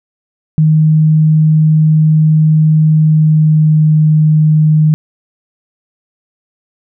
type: tone with pitch glide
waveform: sine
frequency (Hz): 155.8 to 154.46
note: D#3 to D#3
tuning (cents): +3 to -12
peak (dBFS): -5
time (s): 0.58-4.94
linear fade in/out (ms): 0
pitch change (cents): -15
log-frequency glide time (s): 2.9-3.92
effects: none